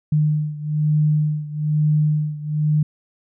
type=beating tone pair; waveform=sine; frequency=151.3 / 152.4 Hz; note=D#3 / D#3; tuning=-48 / -36 cents; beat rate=1.1 Hz; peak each=-18 / -21 dBFS; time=0.12-2.83 s; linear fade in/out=5 ms; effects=none